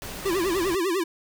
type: noise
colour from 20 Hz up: pink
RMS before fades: -36 dBFS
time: 0.02-0.75 s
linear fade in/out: 0 ms
type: tone with vibrato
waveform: square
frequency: 361.7 Hz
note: F#4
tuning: 39 cents flat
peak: -23 dBFS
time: 0.25-1.04 s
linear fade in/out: 10 ms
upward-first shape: sine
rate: 10 Hz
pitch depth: 170 cents each way
effects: none